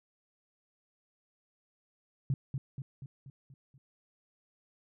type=tone with echo; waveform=sine; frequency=134.5 Hz; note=C3; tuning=48 cents sharp; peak=-26 dBFS; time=2.3-2.34 s; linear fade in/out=2 ms; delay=240 ms; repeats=6; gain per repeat=-5 dB; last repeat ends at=3.78 s; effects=none